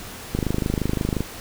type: click train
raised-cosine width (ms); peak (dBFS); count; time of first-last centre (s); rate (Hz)
3; -9; 23; 0.35-1.206; 25.7
effects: pink hiss -37 dBFS RMS until 1.4 s